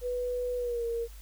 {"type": "tone with pitch glide", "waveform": "sine", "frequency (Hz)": [493.1, 465.4], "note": ["B4", "A#4"], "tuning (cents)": [-3, -3], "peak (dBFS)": -29, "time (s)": [0.01, 1.08], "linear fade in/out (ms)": 50, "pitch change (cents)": -100, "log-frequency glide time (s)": [0.57, 0.85], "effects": ["added 50 Hz sine -44 dBFS peak until 1.21 s", "white hiss -56 dBFS RMS until 1.21 s"]}